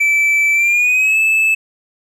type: tone with pitch glide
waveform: triangle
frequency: 2319 to 2618 Hz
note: D7 to E7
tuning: -22 to -13 cents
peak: -9 dBFS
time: 0-1.55 s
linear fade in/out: 10 ms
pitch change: +209 cents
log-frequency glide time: 0.53-1.19 s
effects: none